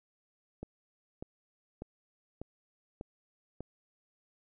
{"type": "click train", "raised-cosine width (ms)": 2, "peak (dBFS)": -27, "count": 6, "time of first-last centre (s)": [0.63, 3.606], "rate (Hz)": 1.68, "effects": []}